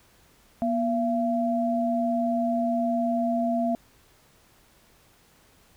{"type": "tone pair together", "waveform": "sine", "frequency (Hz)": [240, 678.8], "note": ["B3", "F5"], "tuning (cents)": [-49, -49], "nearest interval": "octave + tritone", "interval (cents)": 1800, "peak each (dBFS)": -25, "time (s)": [0.62, 3.75], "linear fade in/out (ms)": 0, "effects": ["pink hiss -59 dBFS RMS until 5.76 s"]}